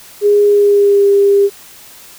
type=tone with pitch glide; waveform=sine; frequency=411.3 to 400.5 Hz; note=G#4 to G4; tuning=-17 to +37 cents; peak=-6 dBFS; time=0.21-1.5 s; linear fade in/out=50 ms; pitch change=-46 cents; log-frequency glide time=0.45-1.06 s; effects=white hiss -38 dBFS RMS until 2.18 s